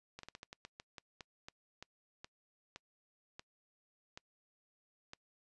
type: slowing click train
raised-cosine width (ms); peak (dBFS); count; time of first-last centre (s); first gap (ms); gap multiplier
0.2; -30; 17; 0.19-5.134; 43; 1.23
effects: noise-tail reverb RT60 0.1 s tail -26 dB re dry + resampled to 24000 Hz